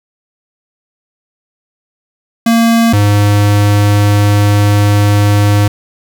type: tone pair in turn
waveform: square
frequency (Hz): 230 / 102.81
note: A#3 / G#2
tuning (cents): -23 / -17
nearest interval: octave + major second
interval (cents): 1394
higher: first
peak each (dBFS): -7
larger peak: neither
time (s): 2.46-2.93 / 2.93-5.68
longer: second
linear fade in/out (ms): 5
effects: none